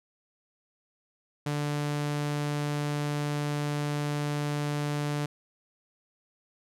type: tone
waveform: sawtooth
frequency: 146.83 Hz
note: D3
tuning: in tune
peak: -24 dBFS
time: 1.46-5.26 s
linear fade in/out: 5 ms
effects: low-pass 11000 Hz 12 dB/octave